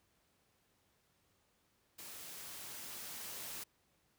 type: noise with level ramp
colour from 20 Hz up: white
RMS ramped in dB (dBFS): -50 to -45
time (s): 1.98-3.64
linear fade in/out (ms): 10
effects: pink hiss -75 dBFS RMS until 4.18 s + high-pass 60 Hz 12 dB/octave